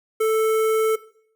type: tone with notch filter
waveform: square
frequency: 440 Hz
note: A4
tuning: in tune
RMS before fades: -19 dBFS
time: 0.2-0.96 s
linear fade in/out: 10 ms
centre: 4400 Hz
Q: 0.59
effects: noise-tail reverb RT60 0.6 s tail -18 dB re dry